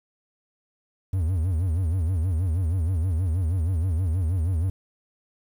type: tone with vibrato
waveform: triangle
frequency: 86.5 Hz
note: F2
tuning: 16 cents flat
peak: -19 dBFS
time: 1.13-4.7 s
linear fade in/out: 5 ms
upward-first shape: sine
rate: 6.3 Hz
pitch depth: 190 cents each way
effects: 9-bit